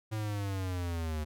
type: linear sweep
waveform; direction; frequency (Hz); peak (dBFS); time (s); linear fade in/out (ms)
square; down; 110 to 75; -33; 0.11-1.25; 20
effects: none